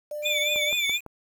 sine tone, 596 Hz, D5, 25 cents sharp, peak -30 dBFS, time 0.11-0.72 s, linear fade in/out 5 ms
square tone with vibrato, 2338 Hz, D7, 8 cents flat, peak -26 dBFS, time 0.22-1.01 s, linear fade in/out 50 ms, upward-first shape triangle, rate 4.2 Hz, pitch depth 110 cents each way
sine tone with tremolo, 3520 Hz, A7, in tune, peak -23 dBFS, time 0.25-0.98 s, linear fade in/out 10 ms, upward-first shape triangle, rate 19 Hz, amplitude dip 65%
click train, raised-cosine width 1 ms, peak -25 dBFS, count 4, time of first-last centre 0.56-1.063 s, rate 5.96 Hz
effects 8-bit

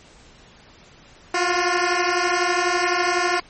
10% pulse beating tone pair, 349.2 / 361.2 Hz, F4 / F#4, 0 / -42 cents, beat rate 12 Hz, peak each -13 dBFS, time 1.34-3.4 s, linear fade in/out 5 ms, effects pink hiss -49 dBFS RMS until 3.49 s + MP3 32 kbps

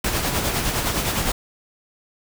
pink noise with tremolo, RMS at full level -21 dBFS, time 0.04-1.32 s, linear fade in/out 5 ms, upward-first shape sine, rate 9.8 Hz, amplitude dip 45%, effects none

